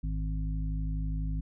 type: harmonic tone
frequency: 52.2 Hz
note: G#1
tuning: 10 cents sharp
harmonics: 1 / 2 / 3 / 5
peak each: -30 / -43 / -36 / -43 dBFS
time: 0.03-1.41 s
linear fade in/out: 10 ms
effects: none